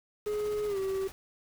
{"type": "tone with pitch glide", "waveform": "triangle", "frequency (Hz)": [420, 385.1], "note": ["G#4", "G4"], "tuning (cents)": [19, -31], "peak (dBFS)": -27, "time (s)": [0.26, 1.08], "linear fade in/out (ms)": 10, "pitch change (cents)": -150, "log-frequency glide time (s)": [0.67, 0.78]}
{"type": "noise with tremolo", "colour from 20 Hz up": "pink", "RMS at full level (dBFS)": -45, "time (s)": [0.26, 1.12], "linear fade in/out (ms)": 0, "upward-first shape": "triangle", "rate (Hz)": 16, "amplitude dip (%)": 50}
{"effects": []}